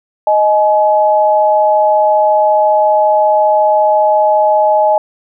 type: tone pair together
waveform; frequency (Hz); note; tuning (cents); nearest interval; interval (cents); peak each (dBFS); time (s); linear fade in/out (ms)
sine; 622.3 / 847.7; D#5 / G#5; 0 / +35; perfect fourth; 535; -10; 0.27-4.98; 2
effects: none